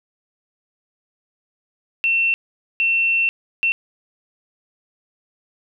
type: tone bursts at uneven times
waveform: sine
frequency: 2700 Hz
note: E7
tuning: 41 cents sharp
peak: -15 dBFS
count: 3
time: 2.04-2.34 / 2.8-3.29 / 3.63-3.72 s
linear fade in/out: 0 ms
effects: none